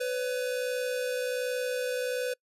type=tone pair together; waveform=square; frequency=500.7 / 562 Hz; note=B4 / C#5; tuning=+24 / +24 cents; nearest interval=major second; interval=200 cents; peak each=-30 / -38 dBFS; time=0-2.34 s; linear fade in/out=10 ms; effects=noise-tail reverb RT60 0.1 s tail -26 dB re dry + resampled to 32000 Hz